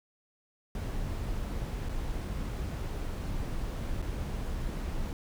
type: noise with dropouts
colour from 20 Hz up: brown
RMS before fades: -34 dBFS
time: 0.75-5.13 s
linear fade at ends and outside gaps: 1 ms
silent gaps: 1.888-1.893 / 4.018-4.024 s
effects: none